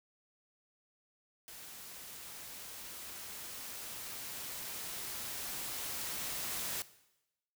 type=noise with level ramp; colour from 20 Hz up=white; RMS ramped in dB=-50 to -38 dBFS; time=1.48-6.82 s; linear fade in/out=0 ms; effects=noise-tail reverb RT60 0.9 s tail -17 dB re dry